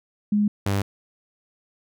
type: tone pair in turn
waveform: sine / sawtooth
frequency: 207.7 / 99.48 Hz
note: G#3 / G2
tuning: 0 / +26 cents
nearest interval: octave + minor second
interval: 1274 cents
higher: first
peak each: -17 dBFS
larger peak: neither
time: 0.32-0.48 / 0.66-0.82 s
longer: neither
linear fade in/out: 5 ms
effects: none